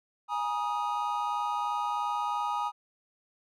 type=chord; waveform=triangle; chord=Ab suspended second; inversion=none; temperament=equal with one note detuned; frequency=830.6 / 953.6 / 1244.5 Hz; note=Ab5 / Bb5 / Eb6; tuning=0 / +39 / 0 cents; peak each=-31 dBFS; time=0.28-2.72 s; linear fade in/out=50 ms; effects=none